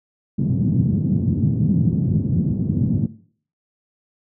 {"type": "band-pass noise", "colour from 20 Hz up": "white", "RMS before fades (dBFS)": -19, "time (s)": [0.38, 3.07], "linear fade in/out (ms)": 10, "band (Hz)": [100, 200], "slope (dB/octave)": 24, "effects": ["noise-tail reverb RT60 0.5 s tail -17 dB re dry"]}